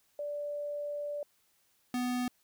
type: tone pair in turn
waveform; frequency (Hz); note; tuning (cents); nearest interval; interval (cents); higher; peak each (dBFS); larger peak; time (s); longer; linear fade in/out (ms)
sine / square; 584 / 248; D5 / B3; -10 / +7; octave + minor third; 1483; first; -34 / -31; second; 0.19-1.23 / 1.94-2.28; first; 2
effects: white hiss -71 dBFS RMS until 2.43 s